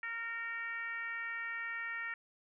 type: tone with frequency modulation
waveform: sine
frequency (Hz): 1841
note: A#6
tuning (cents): -22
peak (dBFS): -37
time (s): 0.03-2.14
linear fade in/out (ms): 2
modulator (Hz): 457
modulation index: 0.99
effects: none